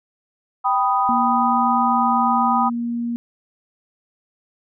sine chord, G augmented, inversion none, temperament equal, 784 / 987.8 / 1244.5 Hz, G5 / B5 / D#6, 0 / 0 / 0 cents, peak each -20 dBFS, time 0.64-2.7 s, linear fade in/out 20 ms
sine tone with pitch glide, 237.9 to 236.1 Hz, A#3 to A#3, +35 to +22 cents, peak -21 dBFS, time 1.09-3.16 s, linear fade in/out 0 ms, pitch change -13 cents, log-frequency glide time 1.83-2.1 s
effects none

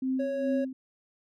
sine tone with tremolo, 261.2 Hz, C4, 3 cents flat, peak -25 dBFS, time 0.02-0.73 s, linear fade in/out 5 ms, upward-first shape sine, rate 2.4 Hz, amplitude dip 80%
triangle tone, 553 Hz, C#5, 4 cents flat, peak -27 dBFS, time 0.19-0.65 s, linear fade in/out 10 ms
effects none

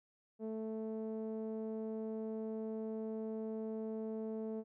sawtooth tone with low-pass filter, 220 Hz, A3, in tune, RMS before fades -41 dBFS, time 0.39-4.64 s, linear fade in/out 50 ms, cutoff 510 Hz, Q 2.2, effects none

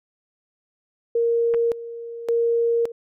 sine tone with tremolo, 466.2 Hz, A#4, in tune, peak -17 dBFS, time 1.15-2.92 s, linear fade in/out 5 ms, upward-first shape square, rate 0.88 Hz, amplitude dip 80%
clicks, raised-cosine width 0.5 ms, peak -20 dBFS, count 2, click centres 1.539 / 1.545 s
effects none

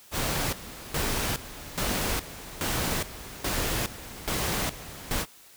pink noise with tremolo, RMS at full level -28 dBFS, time 0.11-5.26 s, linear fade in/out 50 ms, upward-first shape square, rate 1.2 Hz, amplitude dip 80%, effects white hiss -53 dBFS RMS until 5.56 s

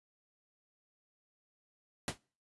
pink noise with exponential decay, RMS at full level -31 dBFS, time 2.08-2.18 s, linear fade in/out 1 ms, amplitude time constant 21 ms, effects noise-tail reverb RT60 0.4 s tail -25 dB re dry + resampled to 24000 Hz

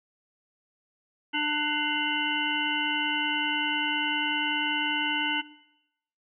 harmonic tone with a mistuned harmonic, 298.3 Hz, D4, 27 cents sharp, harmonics 1 / 3 / 5 / 7 / 9 / 10, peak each -32 / -32 / -32 / -32 / -32 / -32 dBFS, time 1.33-5.42 s, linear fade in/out 20 ms, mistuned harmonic 9, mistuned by +53 cents, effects noise-tail reverb RT60 0.8 s tail -18 dB re dry

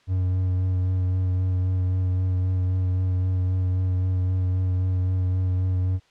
triangle tone with vibrato, 92.2 Hz, F#2, 6 cents flat, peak -18 dBFS, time 0.07-6 s, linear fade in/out 50 ms, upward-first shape sine, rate 3.8 Hz, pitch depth 16 cents each way, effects white hiss -60 dBFS RMS until 6.1 s + low-pass 4000 Hz 12 dB/octave

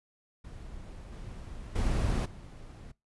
brown noise with level steps, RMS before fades -45 / -43 / -28 / -46 dBFS, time 0.44-2.92 s, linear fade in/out 10 ms, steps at 1.12 / 1.75 / 2.25 s, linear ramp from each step 10 ms, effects noise-tail reverb RT60 0.2 s tail -21 dB re dry + resampled to 24000 Hz

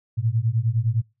sine beating tone pair, 109 / 118.8 Hz, A2 / A#2, -16 / +33 cents, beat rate 9.8 Hz, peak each -22 dBFS, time 0.17-1.02 s, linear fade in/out 20 ms, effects noise-tail reverb RT60 0.3 s tail -26 dB re dry

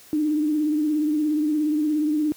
sine tone with vibrato, 303.1 Hz, D#4, 45 cents flat, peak -19 dBFS, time 0.13-2.32 s, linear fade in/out 0 ms, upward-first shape triangle, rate 17 Hz, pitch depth 56 cents each way, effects white hiss -49 dBFS RMS until 2.36 s + high-pass 60 Hz 12 dB/octave

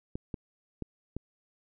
clicks, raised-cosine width 3 ms, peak -22 dBFS, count 4, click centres 0.155 / 0.342 / 0.823 / 1.166 s, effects none

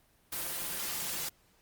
white noise with comb filter, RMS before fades -36 dBFS, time 0.32-1.29 s, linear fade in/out 5 ms, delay 5.8 ms, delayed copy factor +0.5, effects pink hiss -67 dBFS RMS until 1.61 s + Opus 32 kbps

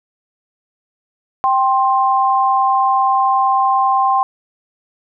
sine tone pair together, 784 / 1053.7 Hz, G5 / C6, 0 / +12 cents, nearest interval perfect fourth, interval 512 cents, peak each -14 dBFS, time 1.44-4.23 s, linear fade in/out 0 ms, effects none

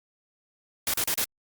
white noise bursts, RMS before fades -26 dBFS, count 4, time 0.87-1.244 s, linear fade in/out 2 ms, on 68 ms, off 34 ms, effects Opus 48 kbps

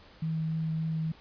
sine tone with vibrato, 159.8 Hz, D#3, 47 cents sharp, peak -28 dBFS, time 0.22-1.12 s, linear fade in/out 5 ms, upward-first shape triangle, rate 3.5 Hz, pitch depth 10 cents each way, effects pink hiss -55 dBFS RMS until 1.2 s + resampled to 11025 Hz

